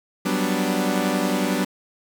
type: chord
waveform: sawtooth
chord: G major seventh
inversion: third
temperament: equal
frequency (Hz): 185 / 196 / 246.9 / 293.7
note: F#3 / G3 / B3 / D4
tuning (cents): 0 / 0 / 0 / 0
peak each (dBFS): -22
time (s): 0.25-1.65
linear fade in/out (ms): 10
effects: 7-bit